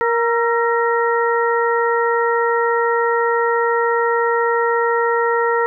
harmonic tone with a mistuned harmonic, 468.3 Hz, A#4, 8 cents sharp, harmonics 1 / 2 / 3 / 4, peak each -17 / -20 / -22 / -23 dBFS, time 0.01-5.66 s, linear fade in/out 0 ms, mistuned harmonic 3, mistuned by -60 cents, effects none

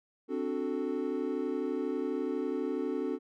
triangle chord, D dominant seventh, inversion third, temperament equal, 261.6 / 293.7 / 370 / 440 Hz, C4 / D4 / F#4 / A4, 0 / 0 / 0 / 0 cents, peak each -34 dBFS, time 0.28-3.19 s, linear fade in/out 50 ms, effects none

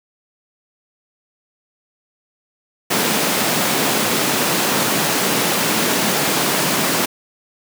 pink high-pass noise, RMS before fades -18 dBFS, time 2.9-7.06 s, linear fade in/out 10 ms, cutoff 160 Hz, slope 24 dB/octave, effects none

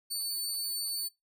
20% pulse tone, 4497 Hz, C#8, 24 cents sharp, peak -26 dBFS, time 0.1-1.09 s, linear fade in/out 20 ms, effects noise-tail reverb RT60 0.2 s tail -23 dB re dry

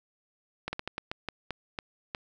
slowing click train, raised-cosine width 0.3 ms, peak -17 dBFS, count 10, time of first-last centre 0.68-2.148 s, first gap 50 ms, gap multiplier 1.28, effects none

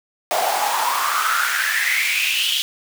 pink noise with high-pass filter sweep, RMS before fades -20 dBFS, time 0.31-2.62 s, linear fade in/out 0 ms, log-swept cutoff 650 to 3300 Hz, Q 6.9, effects none

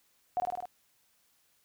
sine tone with echo, 722 Hz, F#5, 43 cents flat, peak -26 dBFS, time 0.37-0.4 s, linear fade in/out 0 ms, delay 51 ms, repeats 5, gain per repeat -2 dB, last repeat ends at 0.655 s, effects white hiss -70 dBFS RMS until 1.64 s

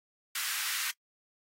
pink high-pass noise, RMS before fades -34 dBFS, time 0.35-0.91 s, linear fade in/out 5 ms, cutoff 1400 Hz, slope 24 dB/octave, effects noise-tail reverb RT60 0.1 s tail -24 dB re dry + AAC 48 kbps

